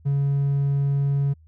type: tone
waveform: triangle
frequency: 140.1 Hz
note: C#3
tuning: 19 cents sharp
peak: -16 dBFS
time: 0.05-1.34 s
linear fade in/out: 20 ms
effects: tanh soft clip ceiling -13 dBFS + added 79 Hz sine -49 dBFS peak until 1.47 s